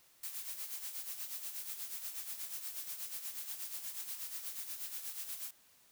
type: noise with tremolo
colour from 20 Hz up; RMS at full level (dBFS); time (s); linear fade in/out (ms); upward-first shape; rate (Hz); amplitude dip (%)
blue; -41; 0.23-5.51; 5; sine; 8.3; 60
effects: white hiss -66 dBFS RMS until 5.91 s